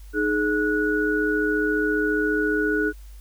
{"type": "tone cluster", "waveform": "sine", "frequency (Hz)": [307.2, 421.8, 1466], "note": ["D#4", "G#4", "F#6"], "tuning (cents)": [-22, 27, -16], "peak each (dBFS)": -24, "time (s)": [0.13, 2.93], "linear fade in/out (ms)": 50, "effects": ["added 50 Hz sine -39 dBFS peak until 3.2 s", "white hiss -56 dBFS RMS until 3.2 s"]}